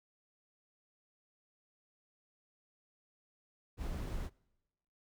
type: noise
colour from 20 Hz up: brown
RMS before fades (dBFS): -39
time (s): 3.77-4.3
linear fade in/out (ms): 50
effects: noise-tail reverb RT60 1.0 s tail -25 dB re dry